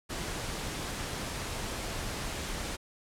pink noise, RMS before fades -36 dBFS, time 0.09-2.77 s, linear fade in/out 20 ms, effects low-pass 10000 Hz 12 dB/octave

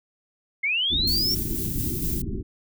sine linear sweep, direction up, 2093 to 5588 Hz, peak -21 dBFS, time 0.63-1.35 s, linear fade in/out 10 ms
pink low-pass noise, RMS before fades -29 dBFS, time 0.9-2.43 s, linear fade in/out 20 ms, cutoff 390 Hz, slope 96 dB/octave
violet noise with tremolo, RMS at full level -30 dBFS, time 1.07-2.22 s, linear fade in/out 5 ms, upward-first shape square, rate 4.2 Hz, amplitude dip 25%
effects none

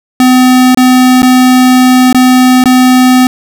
square tone with dropouts, 254.1 Hz, B3, 49 cents sharp, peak -3 dBFS, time 0.2-3.27 s, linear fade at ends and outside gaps 1 ms, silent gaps 0.747-0.773 / 1.22-1.229 / 2.128-2.146 / 2.639-2.657 s, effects none

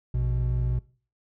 triangle tone pair together, 58.27 / 123.47 Hz, A#1 / B2, 0 / 0 cents, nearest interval octave + minor second, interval 1300 cents, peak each -24 dBFS, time 0.14-0.79 s, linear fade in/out 5 ms, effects noise-tail reverb RT60 0.4 s tail -20 dB re dry

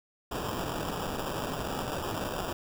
white noise with sample-and-hold, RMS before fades -34 dBFS, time 0.31-2.53 s, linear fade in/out 5 ms, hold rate 2100 Hz, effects none

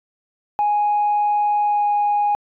sine tone with pitch glide, 830.6 to 825.8 Hz, G#5 to G#5, 0 to -10 cents, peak -14 dBFS, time 0.59-2.35 s, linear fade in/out 0 ms, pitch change -10 cents, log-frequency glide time 1.64-1.87 s, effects tanh soft clip ceiling -12 dBFS

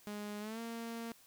sawtooth tone with pitch glide, 207.7 to 230.5 Hz, G#3 to A#3, 0 to -19 cents, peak -37 dBFS, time 0.07-1.12 s, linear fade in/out 0 ms, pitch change +181 cents, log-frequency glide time 0.4-0.6 s, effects white hiss -63 dBFS RMS until 1.26 s

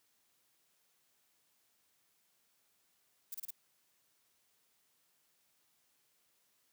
violet noise bursts, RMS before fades -42 dBFS, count 4, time 3.32-3.507 s, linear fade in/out 5 ms, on 25 ms, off 29 ms, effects white hiss -75 dBFS RMS until 6.72 s + high-pass 80 Hz 12 dB/octave

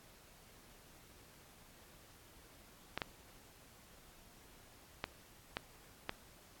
clicks, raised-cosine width 0.3 ms, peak -20 dBFS, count 5, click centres 2.976 / 3.018 / 5.041 / 5.569 / 6.094 s, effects pink hiss -61 dBFS RMS until 6.6 s + AAC 64 kbps

